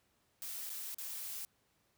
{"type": "noise with dropouts", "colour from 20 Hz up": "blue", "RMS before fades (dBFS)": -43, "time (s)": [0.42, 1.45], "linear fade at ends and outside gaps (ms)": 0, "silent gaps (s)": [[0.695, 0.701], [0.945, 0.984]], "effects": ["pink hiss -75 dBFS RMS until 1.97 s", "high-pass 60 Hz 12 dB/octave"]}